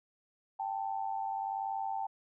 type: tone pair together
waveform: sine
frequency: 784 / 885.1 Hz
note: G5 / A5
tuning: 0 / +10 cents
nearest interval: major second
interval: 210 cents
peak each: -35 / -37 dBFS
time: 0.59-2.07 s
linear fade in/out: 10 ms
effects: none